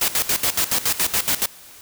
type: noise with tremolo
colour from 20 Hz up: white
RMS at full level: -19 dBFS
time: 0.01-1.46 s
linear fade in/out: 5 ms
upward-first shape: square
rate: 7.1 Hz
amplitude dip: 80%
effects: white hiss -44 dBFS RMS until 1.81 s